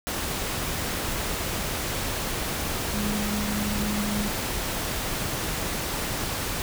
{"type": "tone in noise", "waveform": "sine", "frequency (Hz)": 207.7, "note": "G#3", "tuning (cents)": 0, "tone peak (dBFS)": -27, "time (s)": [2.94, 4.28], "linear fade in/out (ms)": 0, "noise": "pink", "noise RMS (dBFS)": -29, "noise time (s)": [0.07, 6.62], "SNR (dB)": -1, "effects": []}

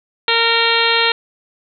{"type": "harmonic tone", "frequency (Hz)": 461.2, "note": "A#4", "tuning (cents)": -19, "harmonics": [1, 2, 3, 4, 5, 6, 7, 8, 9], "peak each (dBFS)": [-21, -21, -21, -21, -21, -21, -21, -21, -21], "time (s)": [0.28, 1.12], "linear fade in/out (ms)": 2, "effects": []}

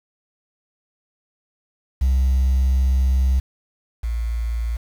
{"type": "tone pair in turn", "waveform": "sine", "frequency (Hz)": [65.41, 57.34], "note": ["C2", "A#1"], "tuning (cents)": [0, -28], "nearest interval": "major second", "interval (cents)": 228, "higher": "first", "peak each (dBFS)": [-12, -20], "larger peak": "first", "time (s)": [[2.01, 3.4], [4.03, 4.77]], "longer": "first", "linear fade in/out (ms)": 10, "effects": ["tanh soft clip ceiling -13 dBFS", "7-bit"]}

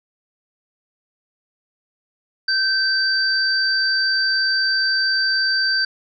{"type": "tone pair together", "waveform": "sine", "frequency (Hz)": [1552, 4651], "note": ["G6", "D8"], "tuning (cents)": [-18, -18], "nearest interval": "octave + perfect fifth", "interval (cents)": 1900, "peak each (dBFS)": -19, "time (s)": [2.48, 5.85], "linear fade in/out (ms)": 5, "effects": []}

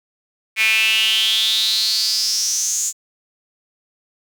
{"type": "tone with high-pass filter sweep", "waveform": "sawtooth", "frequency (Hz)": 220, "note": "A3", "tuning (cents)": 0, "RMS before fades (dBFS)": -18, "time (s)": [0.56, 2.93], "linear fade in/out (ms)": 50, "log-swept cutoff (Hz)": [2300, 7100], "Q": 8.4, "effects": []}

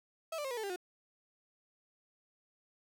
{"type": "tone with pitch steps", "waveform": "35% pulse", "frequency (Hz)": [650, 589.2, 534.1, 484.1, 438.9, 397.8, 360.6], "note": ["E5", "D5", "C5", "B4", "A4", "G4", "F#4"], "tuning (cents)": [-24, 6, 36, -35, -4, 25, -45], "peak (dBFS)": -35, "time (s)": [0.32, 0.761], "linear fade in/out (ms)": 5, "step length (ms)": 63, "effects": []}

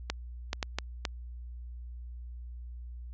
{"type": "clicks", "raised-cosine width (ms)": 0.2, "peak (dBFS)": -13, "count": 5, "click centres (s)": [0.1, 0.531, 0.628, 0.786, 1.052], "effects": ["added 60 Hz sine -40 dBFS peak until 3.13 s", "resampled to 16000 Hz"]}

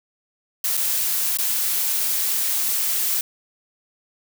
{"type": "noise with dropouts", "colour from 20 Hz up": "blue", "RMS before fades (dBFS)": -22, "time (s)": [0.64, 3.21], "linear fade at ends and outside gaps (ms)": 2, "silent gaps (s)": [[0.77, 0.774], [1.372, 1.386]], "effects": []}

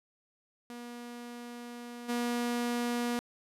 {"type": "tone with level steps", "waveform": "sawtooth", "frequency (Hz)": 240, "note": "B3", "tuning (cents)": -49, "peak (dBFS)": [-38, -26], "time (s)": [0.7, 3.19], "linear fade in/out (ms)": 0, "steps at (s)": 2.08, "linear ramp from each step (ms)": 20, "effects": ["resampled to 32000 Hz"]}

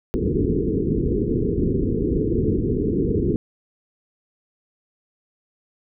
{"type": "low-pass noise", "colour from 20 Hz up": "white", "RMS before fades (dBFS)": -21, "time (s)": [0.14, 3.36], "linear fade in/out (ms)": 0, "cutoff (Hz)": 450, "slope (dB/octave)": 96, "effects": []}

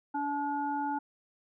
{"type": "harmonic tone", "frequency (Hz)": 287.4, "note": "D4", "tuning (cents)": -37, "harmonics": [1, 3, 5], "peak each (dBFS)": [-35, -31, -42], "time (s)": [0.14, 0.99], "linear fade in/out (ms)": 10, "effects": []}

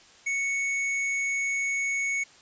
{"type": "tone with tanh clipping", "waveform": "sine", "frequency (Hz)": 2217, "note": "C#7", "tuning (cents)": 0, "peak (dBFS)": -27, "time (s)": [0.26, 2.24], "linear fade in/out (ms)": 10, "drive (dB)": 16, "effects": ["white hiss -54 dBFS RMS until 2.41 s", "resampled to 16000 Hz"]}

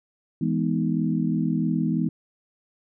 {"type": "chord", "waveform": "sine", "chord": "E major seventh", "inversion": "none", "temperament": "equal with one note detuned", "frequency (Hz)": [164.81, 207.7, 246.9, 312.9], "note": ["E3", "G#3", "B3", "D#4"], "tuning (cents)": [0, 0, 0, 10], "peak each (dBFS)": [-25, -27, -26, -29], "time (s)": [0.41, 2.09], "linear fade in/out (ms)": 5, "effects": []}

